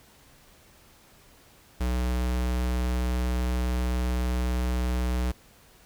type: tone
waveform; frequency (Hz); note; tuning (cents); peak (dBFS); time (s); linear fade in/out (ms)
square; 61.74; B1; 0; -25; 1.8-5.32; 10
effects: pink hiss -56 dBFS RMS until 5.85 s